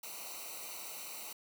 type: noise with comb filter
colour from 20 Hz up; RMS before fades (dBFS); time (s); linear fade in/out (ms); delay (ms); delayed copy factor
white; -45; 0.03-1.33; 5; 0.59; -0.95
effects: none